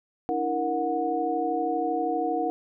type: tone cluster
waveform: sine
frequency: 292.2 / 324.8 / 467.9 / 731 Hz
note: D4 / E4 / A#4 / F#5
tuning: -9 / -26 / +6 / -21 cents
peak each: -33 / -30 / -30 / -27 dBFS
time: 0.29-2.5 s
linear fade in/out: 0 ms
effects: none